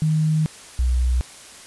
sine tone pair in turn, 156 / 62.27 Hz, D#3 / B1, +5 / +15 cents, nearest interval octave + major third, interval 1590 cents, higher first, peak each -16 dBFS, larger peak neither, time 0.02-0.46 / 0.79-1.21 s, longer first, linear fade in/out 0 ms, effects white hiss -42 dBFS RMS until 1.66 s + resampled to 24000 Hz

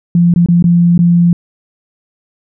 sine tone with dropouts, 172.6 Hz, F3, 20 cents flat, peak -5 dBFS, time 0.15-1.33 s, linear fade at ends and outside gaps 2 ms, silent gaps 0.339-0.36 / 0.461-0.486 / 0.625-0.641 / 0.978-0.99 s, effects none

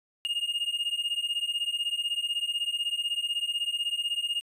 triangle beating tone pair, 2834 / 2850 Hz, F7 / F7, +25 / +34 cents, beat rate 16 Hz, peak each -29 dBFS, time 0.25-4.41 s, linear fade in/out 0 ms, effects resampled to 32000 Hz

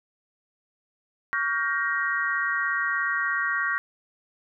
sine chord, G half-diminished seventh, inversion second, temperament just, 1128.9 / 1411.2 / 1568 / 1881.6 Hz, Db6 / F6 / G6 / Bb6, +31 / +18 / 0 / +16 cents, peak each -30 / -30 / -29 / -27 dBFS, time 1.33-3.78 s, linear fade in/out 0 ms, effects none

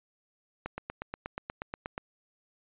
click train, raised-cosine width 0.5 ms, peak -20 dBFS, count 12, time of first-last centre 0.66-1.979 s, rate 8.34 Hz, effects resampled to 8000 Hz

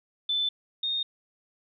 sine tone pair in turn, 3520 / 3686 Hz, A7 / A#7, 0 / -20 cents, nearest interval minor second, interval 80 cents, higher second, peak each -24 / -26 dBFS, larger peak first, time 0.29-0.49 / 0.83-1.03 s, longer neither, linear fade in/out 5 ms, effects none

